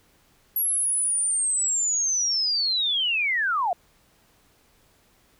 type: linear sweep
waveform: sine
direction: down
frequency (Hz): 11500 to 659.3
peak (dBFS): -21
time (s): 0.56-3.73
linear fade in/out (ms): 2
effects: pink hiss -61 dBFS RMS until 5.39 s